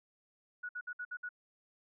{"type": "tone bursts", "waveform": "sine", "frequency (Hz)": 1463, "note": "F#6", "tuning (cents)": -20, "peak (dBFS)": -38, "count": 6, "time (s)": [0.63, 1.291], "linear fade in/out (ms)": 10, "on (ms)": 61, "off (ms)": 59, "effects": []}